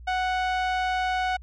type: tone with low-pass filter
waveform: sawtooth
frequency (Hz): 740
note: F#5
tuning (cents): 0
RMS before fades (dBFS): -26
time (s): 0.07-1.37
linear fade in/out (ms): 10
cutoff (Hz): 3200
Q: 0.69
effects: added 60 Hz sine -41 dBFS peak until 1.42 s